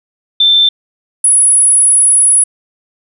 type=tone pair in turn; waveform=sine; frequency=3554 / 10210 Hz; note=A7 / D#9; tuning=+17 / +44 cents; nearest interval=octave + tritone; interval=1827 cents; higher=second; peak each=-5 dBFS; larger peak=neither; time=0.4-0.69 / 1.24-2.44 s; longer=second; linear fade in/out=5 ms; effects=none